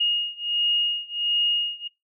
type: beating tone pair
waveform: sine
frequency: 2859 / 2860.4 Hz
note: F7 / F7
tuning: +40 / +41 cents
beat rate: 1.4 Hz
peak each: -24 / -25 dBFS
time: 0-1.88 s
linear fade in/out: 10 ms
effects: noise-tail reverb RT60 0.2 s tail -19 dB re dry

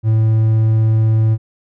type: tone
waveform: triangle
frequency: 110.5 Hz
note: A2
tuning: 8 cents sharp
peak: -8 dBFS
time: 0.03-1.38 s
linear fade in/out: 50 ms
effects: none

